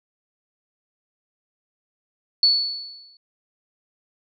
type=tone with exponential decay; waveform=sine; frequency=4435 Hz; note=C#8; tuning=in tune; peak=-11 dBFS; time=2.43-3.17 s; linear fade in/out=2 ms; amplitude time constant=160 ms; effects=none